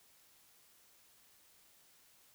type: silence
effects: white hiss -66 dBFS RMS until 2.34 s